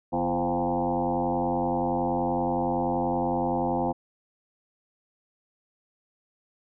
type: tone with frequency modulation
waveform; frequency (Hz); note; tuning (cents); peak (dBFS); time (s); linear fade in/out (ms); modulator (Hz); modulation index
sine; 521; C5; -7; -23; 0.12-3.93; 20; 90.6; 4
effects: none